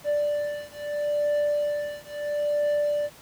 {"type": "beating tone pair", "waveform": "triangle", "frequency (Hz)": [587.3, 588.05], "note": ["D5", "D5"], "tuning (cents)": [0, 2], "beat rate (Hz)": 0.75, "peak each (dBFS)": -25, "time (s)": [0.04, 3.1], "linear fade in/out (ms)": 50, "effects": ["pink hiss -49 dBFS RMS until 3.21 s", "high-pass 80 Hz 12 dB/octave"]}